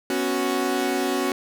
sawtooth chord, B suspended second, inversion none, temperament equal, 246.9 / 277.2 / 370 Hz, B3 / C#4 / F#4, 0 / 0 / 0 cents, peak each -25 / -22 / -21 dBFS, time 0.1-1.32 s, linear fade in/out 2 ms, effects none

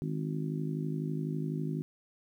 harmonic tone, 52 Hz, G#1, 3 cents sharp, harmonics 3 / 4 / 5 / 6 / 7, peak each -33 / -41 / -38 / -45 / -42 dBFS, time 0.02-1.82 s, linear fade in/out 0 ms, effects 11-bit

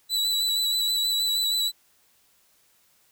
40% pulse tone with vibrato, 3951 Hz, B7, in tune, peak -21 dBFS, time 0.09-1.72 s, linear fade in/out 50 ms, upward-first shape sine, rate 6.3 Hz, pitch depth 23 cents each way, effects white hiss -63 dBFS RMS until 3.11 s

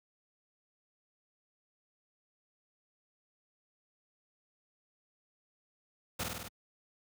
pink noise with echo, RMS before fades -34 dBFS, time 6.19-6.24 s, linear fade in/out 10 ms, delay 49 ms, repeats 5, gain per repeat -2 dB, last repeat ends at 6.485 s, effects high-pass 80 Hz 12 dB/octave

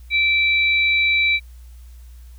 sine tone pair together, 2333 / 3892 Hz, D7 / B7, -12 / -26 cents, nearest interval major sixth, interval 886 cents, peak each -15 / -23 dBFS, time 0.1-1.4 s, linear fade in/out 50 ms, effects added 60 Hz sine -38 dBFS peak until 2.38 s + white hiss -57 dBFS RMS until 2.38 s

